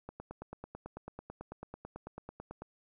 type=click train; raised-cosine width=1 ms; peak=-29 dBFS; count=24; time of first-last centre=0.09-2.62 s; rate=9.09 Hz; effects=none